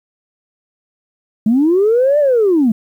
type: linear two-way sweep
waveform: sine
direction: up then down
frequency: 206.3 to 603 to 206.3 Hz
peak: -8 dBFS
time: 1.46-2.72 s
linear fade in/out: 5 ms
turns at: 2.19 s
effects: tanh soft clip ceiling -5 dBFS + 8-bit